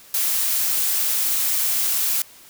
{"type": "noise", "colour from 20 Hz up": "blue", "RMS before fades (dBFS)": -21, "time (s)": [0.14, 2.22], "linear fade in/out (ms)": 2, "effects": ["white hiss -47 dBFS RMS until 2.49 s"]}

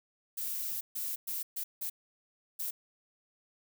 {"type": "noise bursts at uneven times", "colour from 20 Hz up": "violet", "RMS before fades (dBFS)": -36, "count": 6, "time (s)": [[0.37, 0.81], [0.95, 1.16], [1.27, 1.43], [1.56, 1.64], [1.81, 1.9], [2.59, 2.71]], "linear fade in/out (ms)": 10, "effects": []}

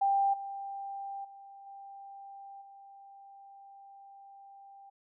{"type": "tone with level steps", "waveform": "sine", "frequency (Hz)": 791, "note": "G5", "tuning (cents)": 15, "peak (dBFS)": [-24, -37, -48, -45, -50], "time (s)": [0.01, 4.9], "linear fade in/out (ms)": 10, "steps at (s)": [0.33, 1.24, 1.66, 2.61], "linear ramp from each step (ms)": 10, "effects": []}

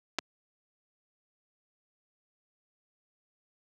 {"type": "clicks", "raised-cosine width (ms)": 0.2, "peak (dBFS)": -12, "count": 2, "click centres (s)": [0.186, 0.189], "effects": ["high-pass 150 Hz 12 dB/octave"]}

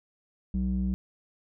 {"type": "tone with low-pass filter", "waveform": "square", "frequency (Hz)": 63, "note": "B1", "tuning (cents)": 35, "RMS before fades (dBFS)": -28, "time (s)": [0.54, 0.94], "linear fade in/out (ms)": 0, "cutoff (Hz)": 210, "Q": 4.7, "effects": []}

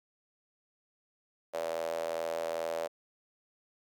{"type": "tone with high-pass filter", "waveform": "sawtooth", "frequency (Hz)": 82.41, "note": "E2", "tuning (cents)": 0, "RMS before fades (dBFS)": -35, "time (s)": [1.53, 2.88], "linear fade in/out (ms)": 20, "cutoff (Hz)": 570, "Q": 6.7, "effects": []}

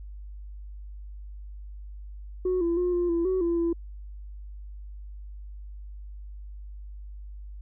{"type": "tone with pitch steps", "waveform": "sine", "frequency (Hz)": [367.2, 339.2, 357.1, 350.7, 337.9, 374.1, 340.1, 337.2], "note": ["F#4", "E4", "F4", "F4", "E4", "F#4", "F4", "E4"], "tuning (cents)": [-13, 50, 39, 7, 43, 19, -46, 39], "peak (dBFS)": -21, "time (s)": [2.45, 3.73], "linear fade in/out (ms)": 5, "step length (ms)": 160, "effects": ["tanh soft clip ceiling -20 dBFS", "added 50 Hz sine -38 dBFS peak until 7.61 s"]}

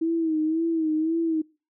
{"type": "tone with vibrato", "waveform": "sine", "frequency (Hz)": 321, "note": "E4", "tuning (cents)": -46, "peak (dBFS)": -21, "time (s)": [0.01, 1.42], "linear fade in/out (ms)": 10, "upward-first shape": "sine", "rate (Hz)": 1.9, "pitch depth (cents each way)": 63, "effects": ["noise-tail reverb RT60 0.3 s tail -22 dB re dry"]}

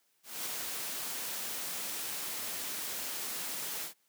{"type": "noise with ADSR envelope", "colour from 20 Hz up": "white", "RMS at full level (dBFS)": -36, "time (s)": [0.23, 3.94], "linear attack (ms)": 230, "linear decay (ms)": 4, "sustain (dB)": -2, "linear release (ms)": 110, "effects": ["white hiss -73 dBFS RMS until 4.08 s", "high-pass 150 Hz 12 dB/octave"]}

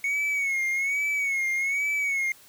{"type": "tone with vibrato", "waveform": "triangle", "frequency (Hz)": 2209, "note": "C#7", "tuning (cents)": -7, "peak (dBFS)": -22, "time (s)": [0.04, 2.32], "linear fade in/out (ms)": 2, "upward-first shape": "sine", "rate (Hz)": 1.2, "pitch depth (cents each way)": 75, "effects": ["white hiss -53 dBFS RMS until 2.48 s"]}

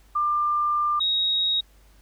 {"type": "tone pair in turn", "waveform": "sine", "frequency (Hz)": [1193, 3781], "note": ["D6", "A#7"], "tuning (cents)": [27, 24], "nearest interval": "octave + minor sixth", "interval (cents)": 1997, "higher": "second", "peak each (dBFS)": -20, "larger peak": "neither", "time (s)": [[0.15, 1], [1, 1.61]], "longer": "first", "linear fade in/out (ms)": 10, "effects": ["added 50 Hz sine -52 dBFS peak until 2.01 s", "pink hiss -60 dBFS RMS until 2.01 s"]}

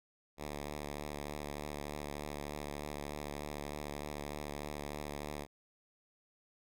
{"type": "tone with vibrato", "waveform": "5% pulse", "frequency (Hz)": 73.42, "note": "D2", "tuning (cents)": 0, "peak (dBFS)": -29, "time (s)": [0.37, 5.47], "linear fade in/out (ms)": 50, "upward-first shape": "triangle", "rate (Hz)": 3.3, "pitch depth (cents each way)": 32, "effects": []}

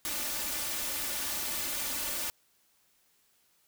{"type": "noise with comb filter", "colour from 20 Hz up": "white", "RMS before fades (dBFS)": -34, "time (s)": [0.05, 2.3], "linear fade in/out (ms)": 0, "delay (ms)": 3.4, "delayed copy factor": 0.6, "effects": ["white hiss -69 dBFS RMS until 3.67 s"]}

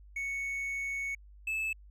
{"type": "tone pair in turn", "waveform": "triangle", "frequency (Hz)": [2217, 2615], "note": ["C#7", "E7"], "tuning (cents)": [0, -15], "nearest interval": "minor third", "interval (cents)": 285, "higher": "second", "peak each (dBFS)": [-31, -29], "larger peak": "second", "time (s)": [[0.16, 1.15], [1.47, 1.73]], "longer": "first", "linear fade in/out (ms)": 5, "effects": ["added 50 Hz sine -51 dBFS peak until 1.9 s"]}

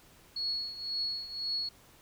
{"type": "tone with tremolo", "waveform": "sine", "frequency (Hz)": 4351, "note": "C#8", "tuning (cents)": -33, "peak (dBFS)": -29, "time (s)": [0.36, 1.69], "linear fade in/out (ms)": 5, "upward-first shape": "triangle", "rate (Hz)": 1.9, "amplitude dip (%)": 80, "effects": ["pink hiss -59 dBFS RMS until 2.01 s"]}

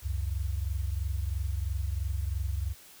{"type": "tone pair together", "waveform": "sine", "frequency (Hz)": [67.6, 90.6], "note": ["C#2", "F#2"], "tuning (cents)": [-43, -36], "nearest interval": "perfect fourth", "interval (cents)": 507, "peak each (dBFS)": [-30, -33], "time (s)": [0.02, 2.75], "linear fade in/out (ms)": 50, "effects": ["white hiss -53 dBFS RMS until 3 s"]}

